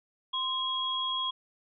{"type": "tone pair together", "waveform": "sine", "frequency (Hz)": [1040, 3302], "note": ["C6", "G#7"], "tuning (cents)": [-11, -11], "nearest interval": "octave + minor sixth", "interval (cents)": 2000, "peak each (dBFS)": [-33, -30], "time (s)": [0.33, 1.31], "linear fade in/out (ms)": 10, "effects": []}